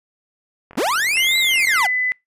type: click train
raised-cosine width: 0.5 ms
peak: -24 dBFS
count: 52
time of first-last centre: 0.71-1.848 s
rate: 44.8 Hz
type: linear two-way sweep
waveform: 40% pulse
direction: up then down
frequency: 171.3 to 4020 to 672 Hz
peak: -16 dBFS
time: 0.77-1.87 s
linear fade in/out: 10 ms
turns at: 1.38 s
type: tone with pitch glide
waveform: sine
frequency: 2093 to 2005 Hz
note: C7 to B6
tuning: 0 to +26 cents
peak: -17 dBFS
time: 1.17-2.12 s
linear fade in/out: 0 ms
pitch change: -74 cents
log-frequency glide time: 1.75-1.8 s
effects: noise-tail reverb RT60 0.2 s tail -26 dB re dry + resampled to 32000 Hz